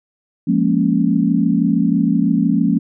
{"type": "chord", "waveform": "sine", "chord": "Bb minor seventh", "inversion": "second", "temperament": "equal with one note detuned", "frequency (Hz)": [174.61, 207.7, 233.8, 277.2], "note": ["F3", "Ab3", "Bb3", "Db4"], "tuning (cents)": [0, 0, 5, 0], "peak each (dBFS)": -18, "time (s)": [0.47, 2.79], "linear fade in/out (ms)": 10, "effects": []}